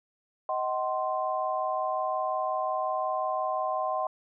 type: chord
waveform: sine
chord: C diminished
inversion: first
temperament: just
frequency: 627.9 / 753.5 / 1046.5 Hz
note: Eb5 / Gb5 / C6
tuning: +16 / +31 / 0 cents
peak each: -31 dBFS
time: 0.49-4.07 s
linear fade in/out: 2 ms
effects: none